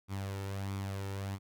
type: tone with flanger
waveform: sawtooth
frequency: 98 Hz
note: G2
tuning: in tune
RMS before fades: -38 dBFS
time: 0.08-1.39 s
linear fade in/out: 50 ms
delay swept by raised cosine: 0.85 to 2.25 ms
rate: 1.5 Hz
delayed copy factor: +0.5
effects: none